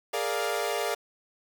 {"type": "chord", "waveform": "sawtooth", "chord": "Bb dominant seventh", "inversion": "third", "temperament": "equal", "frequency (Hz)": [415.3, 466.2, 587.3, 698.5], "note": ["Ab4", "Bb4", "D5", "F5"], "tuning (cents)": [0, 0, 0, 0], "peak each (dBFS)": -29, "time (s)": [0.13, 0.95], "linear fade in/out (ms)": 10, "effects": ["8-bit"]}